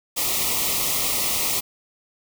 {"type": "band-stop noise", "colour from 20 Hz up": "white", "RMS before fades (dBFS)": -23, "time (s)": [0.16, 1.61], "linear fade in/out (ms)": 20, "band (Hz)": [1300, 1900], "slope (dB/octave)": 96, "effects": []}